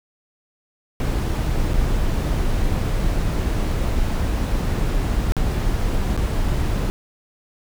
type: noise with dropouts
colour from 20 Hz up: brown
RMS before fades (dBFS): -20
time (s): 1-6.9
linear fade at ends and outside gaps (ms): 0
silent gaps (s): 1.734-1.741 / 5.321-5.367 / 6.166-6.176
effects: none